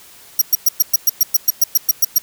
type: tone bursts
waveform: 10% pulse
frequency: 5710 Hz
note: F8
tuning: 37 cents sharp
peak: -3 dBFS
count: 14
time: 0.39-2.184 s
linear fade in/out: 5 ms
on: 26 ms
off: 110 ms
effects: white hiss -43 dBFS RMS until 2.22 s